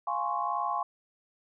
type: chord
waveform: sine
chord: Db major seventh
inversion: first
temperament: equal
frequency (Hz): 698.5 / 830.6 / 1046.5 / 1108.7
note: F5 / Ab5 / C6 / Db6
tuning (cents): 0 / 0 / 0 / 0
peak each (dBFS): -35 / -33 / -33 / -33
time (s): 0.07-0.83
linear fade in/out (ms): 5
effects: none